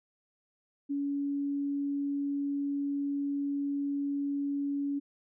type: tone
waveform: sine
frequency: 282.6 Hz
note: C#4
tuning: 34 cents sharp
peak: -29 dBFS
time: 0.89-5 s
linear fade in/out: 20 ms
effects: none